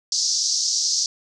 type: band-pass noise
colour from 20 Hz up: pink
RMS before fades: -22 dBFS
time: 0.12-1.06 s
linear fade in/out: 2 ms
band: 4700 to 6400 Hz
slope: 48 dB/octave
effects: none